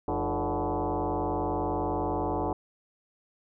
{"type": "tone with frequency modulation", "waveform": "sine", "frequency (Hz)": 220, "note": "A3", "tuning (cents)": 0, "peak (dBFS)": -26, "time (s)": [0.08, 2.53], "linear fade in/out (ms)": 2, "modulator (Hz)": 130, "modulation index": 5.8, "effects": []}